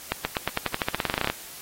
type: accelerating click train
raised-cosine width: 0.3 ms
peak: -8 dBFS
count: 19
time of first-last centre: 0.12-1.3 s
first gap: 130 ms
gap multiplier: 0.91
effects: white hiss -42 dBFS RMS until 1.61 s + AAC 48 kbps